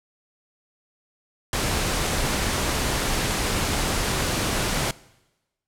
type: noise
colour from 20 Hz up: pink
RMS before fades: -24 dBFS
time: 1.53-4.91 s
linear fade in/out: 2 ms
effects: noise-tail reverb RT60 1.0 s tail -21 dB re dry + low-pass 11000 Hz 12 dB/octave

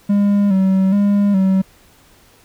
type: tone with vibrato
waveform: triangle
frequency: 196.5 Hz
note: G3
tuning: 4 cents sharp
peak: -9 dBFS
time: 0.09-1.62 s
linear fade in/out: 10 ms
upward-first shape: square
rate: 1.2 Hz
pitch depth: 53 cents each way
effects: pink hiss -50 dBFS RMS until 2.44 s

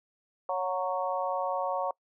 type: harmonic tone with a mistuned harmonic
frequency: 185 Hz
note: F#3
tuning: in tune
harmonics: 3 / 4 / 5 / 6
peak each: -32 / -33 / -34 / -35 dBFS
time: 0.49-1.91 s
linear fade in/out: 2 ms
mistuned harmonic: 4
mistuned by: -23 cents
effects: noise-tail reverb RT60 0.1 s tail -25 dB re dry

